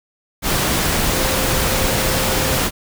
sine tone in noise, 523 Hz, C5, 1 cent flat, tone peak -26 dBFS, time 1.1-2.62 s, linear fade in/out 50 ms, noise pink, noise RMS -18 dBFS, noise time 0.42-2.71 s, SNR -11 dB, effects none

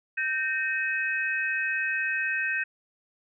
sine tone cluster, 1555 / 1839 / 2547 Hz, G6 / A#6 / D#7, -14 / -24 / +40 cents, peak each -29 / -30 / -30 dBFS, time 0.17-2.64 s, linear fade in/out 10 ms, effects none

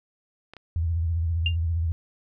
clicks, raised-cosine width 0.3 ms, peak -26 dBFS, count 2, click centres 0.536 / 0.567 s
sine tone with vibrato, 83.1 Hz, E2, 15 cents sharp, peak -22 dBFS, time 0.76-1.92 s, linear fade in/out 0 ms, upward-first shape sine, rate 15 Hz, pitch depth 83 cents each way
sine tone with exponential decay, 2798 Hz, F7, 3 cents sharp, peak -19 dBFS, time 1.46-1.56 s, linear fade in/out 2 ms, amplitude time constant 20 ms
effects none

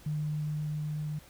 sine tone with level ramp, 151.3 Hz, D#3, 48 cents flat, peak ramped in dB -29 to -32 dBFS, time 0.06-1.19 s, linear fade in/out 5 ms, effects added 60 Hz sine -57 dBFS peak until 1.29 s + pink hiss -56 dBFS RMS until 1.29 s

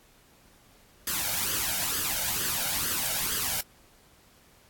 white noise with flanger, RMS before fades -29 dBFS, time 1.07-3.61 s, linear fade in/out 2 ms, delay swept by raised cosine 0.62 to 1.36 ms, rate 2.2 Hz, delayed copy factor +0.65, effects pink hiss -59 dBFS RMS until 4.69 s + AAC 64 kbps

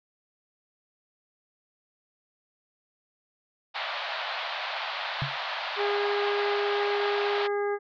pink band-pass noise, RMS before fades -33 dBFS, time 3.74-7.48 s, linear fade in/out 20 ms, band 620 to 4300 Hz, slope 48 dB/octave
sine tone with exponential decay, 138.59 Hz, C#3, in tune, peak -23 dBFS, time 5.22-5.37 s, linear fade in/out 0 ms, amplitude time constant 31 ms
harmonic tone, 408.2 Hz, G#4, 30 cents flat, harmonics 1 / 2 / 3 / 4 / 5, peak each -26 / -34 / -38 / -38 / -43 dBFS, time 5.76-7.79 s, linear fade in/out 50 ms
effects none

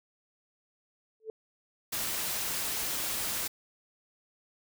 sine tone with exponential growth, 440 Hz, A4, in tune, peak -31 dBFS, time 1.2-1.3 s, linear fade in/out 1 ms, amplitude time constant 20 ms
white noise, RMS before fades -33 dBFS, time 1.92-3.48 s, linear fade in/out 10 ms
effects none

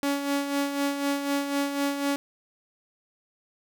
sawtooth tone with tremolo, 281.8 Hz, C#4, 29 cents sharp, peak -19 dBFS, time 0.03-2.16 s, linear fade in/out 0 ms, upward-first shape sine, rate 4 Hz, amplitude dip 55%, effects none

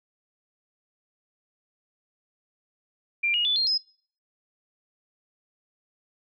sine tone with pitch steps, 2377 / 2876 / 3480 / 4211 / 5095 Hz, D7 / F#7 / A7 / C8 / D#8, +20 / -50 / -20 / +10 / +40 cents, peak -21 dBFS, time 3.23-3.78 s, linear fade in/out 10 ms, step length 110 ms, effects noise-tail reverb RT60 0.5 s tail -24 dB re dry

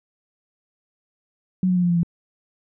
sine tone with pitch steps, 185 / 181.72 / 178.49 / 175.32 / 172.21 / 169.16 Hz, F#3 / F#3 / F3 / F3 / F3 / E3, 0 / -31 / +38 / +7 / -24 / +45 cents, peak -16 dBFS, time 1.63-2.032 s, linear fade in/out 2 ms, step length 67 ms, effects none

